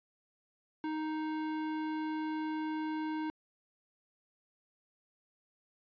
square tone with band-pass filter, 311.5 Hz, D#4, 2 cents sharp, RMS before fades -36 dBFS, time 0.84-3.3 s, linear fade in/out 0 ms, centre 690 Hz, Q 0.57, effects resampled to 11025 Hz

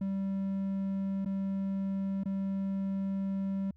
triangle tone with dropouts, 194.4 Hz, G3, 14 cents flat, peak -28 dBFS, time 0.01-3.71 s, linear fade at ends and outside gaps 5 ms, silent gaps 1.249-1.258 / 2.236-2.256 s, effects added 74 Hz sine -57 dBFS peak until 3.76 s

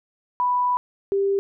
sine tone pair in turn, 987.8 / 395.1 Hz, B5 / G4, 0 / +14 cents, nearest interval octave + major third, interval 1586 cents, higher first, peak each -18 dBFS, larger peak neither, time 0.4-0.77 / 1.12-1.39 s, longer first, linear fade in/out 0 ms, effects none

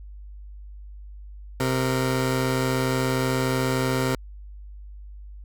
15% pulse tone pair together, 130 / 463.3 Hz, C3 / A#4, -11 / -11 cents, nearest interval octave + minor seventh, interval 2200 cents, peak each -16 / -23 dBFS, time 1.6-4.15 s, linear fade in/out 2 ms, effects added 50 Hz sine -38 dBFS peak until 5.44 s

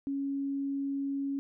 sine tone, 277 Hz, C#4, 1 cent flat, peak -30 dBFS, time 0.07-1.39 s, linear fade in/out 0 ms, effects none

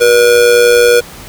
square tone with amplitude modulation, 481.3 Hz, B4, 45 cents flat, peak -3 dBFS, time 0-1.01 s, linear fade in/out 20 ms, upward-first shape sine, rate 111 Hz, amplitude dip 55%, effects pink hiss -32 dBFS RMS until 1.28 s

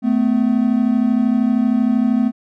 triangle tone pair together, 220 / 252.9 Hz, A3 / B3, 0 / +41 cents, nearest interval major second, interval 241 cents, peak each -14 dBFS, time 0.02-2.32 s, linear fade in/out 50 ms, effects none

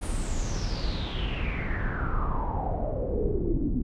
brown noise with low-pass filter sweep, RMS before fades -28 dBFS, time 0.01-3.83 s, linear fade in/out 20 ms, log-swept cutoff 10000 to 250 Hz, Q 7.5, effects none

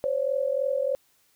sine tone pair together, 522.8 / 566 Hz, C5 / C#5, -1 / +36 cents, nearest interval minor second, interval 137 cents, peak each -26 dBFS, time 0.04-0.95 s, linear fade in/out 0 ms, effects white hiss -65 dBFS RMS until 1.35 s

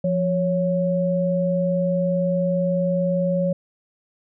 sine tone pair together, 174.63 / 554.4 Hz, F3 / C#5, 0 / 0 cents, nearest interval octave + minor sixth, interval 2000 cents, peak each -21 dBFS, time 0.04-3.53 s, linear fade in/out 5 ms, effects none

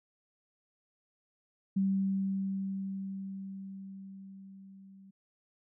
sine tone with level ramp, 193.7 Hz, G3, 20 cents flat, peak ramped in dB -25 to -52 dBFS, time 1.76-5.11 s, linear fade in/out 10 ms, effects none

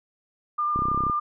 sine tone with vibrato, 1200 Hz, D6, 37 cents sharp, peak -22 dBFS, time 0.58-1.2 s, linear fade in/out 10 ms, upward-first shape sine, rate 10 Hz, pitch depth 11 cents each way
clicks, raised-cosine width 3 ms, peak -18 dBFS, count 12, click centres 0.76 / 0.791 / 0.821 / 0.855 / 0.885 / 0.916 / 0.946 / 0.976 / 1.006 / 1.037 / 1.067 / 1.098 s
effects none

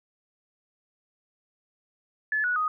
sine tone with pitch steps, 1724 / 1466.6 / 1247.5 Hz, A6 / F#6 / D#6, -36 / -16 / +4 cents, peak -23 dBFS, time 2.32-2.68 s, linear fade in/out 2 ms, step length 120 ms, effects none

